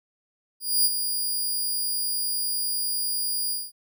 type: tone with ADSR envelope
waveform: 10% pulse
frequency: 4850 Hz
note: D#8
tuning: 45 cents flat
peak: -10 dBFS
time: 0.6-3.72 s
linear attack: 250 ms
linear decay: 38 ms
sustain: -8 dB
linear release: 210 ms
effects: none